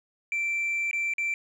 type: tone with dropouts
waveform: sine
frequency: 2344 Hz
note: D7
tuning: 4 cents flat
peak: -23 dBFS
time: 0.32-1.34 s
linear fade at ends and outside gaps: 1 ms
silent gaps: 0.912-0.931 / 1.137-1.182 s
effects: tanh soft clip ceiling -24 dBFS + 10-bit